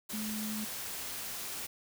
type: tone in noise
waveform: sine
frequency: 214.6 Hz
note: A3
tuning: 43 cents flat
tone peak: -36 dBFS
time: 0.13-0.65 s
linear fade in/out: 10 ms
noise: white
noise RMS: -40 dBFS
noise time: 0.09-1.67 s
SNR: +1 dB
effects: none